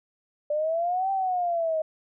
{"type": "exponential two-way sweep", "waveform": "sine", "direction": "up then down", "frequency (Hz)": [587.3, 784, 623], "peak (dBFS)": -23, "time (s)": [0.5, 1.82], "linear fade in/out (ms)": 5, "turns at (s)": 1.11, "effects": []}